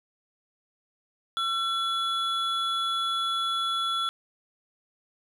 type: tone pair together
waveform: triangle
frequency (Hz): 1350 / 3402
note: E6 / G#7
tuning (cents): +41 / +41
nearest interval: octave + major third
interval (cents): 1600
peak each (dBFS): -26 / -27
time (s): 1.37-4.09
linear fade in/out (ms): 0
effects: none